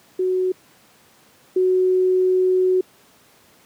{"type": "tone pair in turn", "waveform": "sine", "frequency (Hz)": [370, 370], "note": ["F#4", "F#4"], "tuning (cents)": [0, 0], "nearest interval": "unison", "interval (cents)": 0, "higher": "neither", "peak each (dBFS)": [-17, -14], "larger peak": "second", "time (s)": [[0.19, 0.52], [1.56, 2.81]], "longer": "second", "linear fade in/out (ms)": 5, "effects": ["pink hiss -53 dBFS RMS until 3.65 s", "high-pass 150 Hz 12 dB/octave"]}